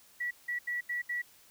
sine tone bursts at uneven times, 1941 Hz, B6, 31 cents flat, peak -31 dBFS, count 5, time 0.2-0.31 / 0.48-0.59 / 0.67-0.81 / 0.89-1.02 / 1.09-1.22 s, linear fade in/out 10 ms, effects white hiss -60 dBFS RMS until 1.5 s

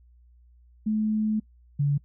sine tone pair in turn, 215.5 / 143.03 Hz, A3 / D3, -36 / -45 cents, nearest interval perfect fifth, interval 709 cents, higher first, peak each -22 / -20 dBFS, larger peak second, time 0.86-1.4 / 1.79-1.98 s, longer first, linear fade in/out 10 ms, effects noise-tail reverb RT60 0.1 s tail -25 dB re dry + added 60 Hz sine -53 dBFS peak until 2.04 s

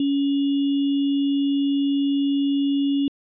sine tone with sample-and-hold, 280 Hz, C#4, 18 cents sharp, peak -18 dBFS, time 0-3.08 s, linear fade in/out 2 ms, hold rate 3150 Hz, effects resampled to 11025 Hz

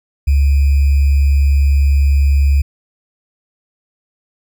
sine tone with sample-and-hold, 70 Hz, C#2, 18 cents sharp, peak -8 dBFS, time 0.27-2.62 s, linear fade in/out 10 ms, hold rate 2450 Hz, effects none

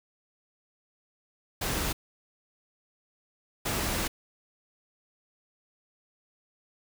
pink noise bursts at uneven times, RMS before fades -30 dBFS, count 2, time 1.61-1.93 / 3.65-4.08 s, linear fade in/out 10 ms, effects none

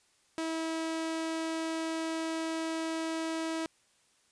sawtooth tone, 323.8 Hz, E4, 31 cents flat, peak -28 dBFS, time 0.38-3.66 s, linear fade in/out 0 ms, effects white hiss -68 dBFS RMS until 4.31 s + resampled to 22050 Hz

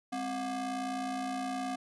square ring-modulated tone, 232.2 Hz, A#3, 7 cents flat, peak -31 dBFS, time 0.12-1.76 s, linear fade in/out 10 ms, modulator 494 Hz, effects resampled to 24000 Hz + 12-bit

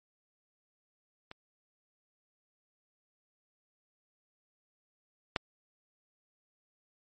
clicks, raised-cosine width 0.3 ms, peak -28 / -12 dBFS, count 2, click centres 1.314 / 5.362 s, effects MP3 48 kbps

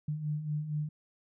sine beating tone pair, 147.3 / 151.6 Hz, D3 / D#3, +6 / -45 cents, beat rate 4.3 Hz, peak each -39 / -32 dBFS, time 0.08-0.89 s, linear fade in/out 5 ms, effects none

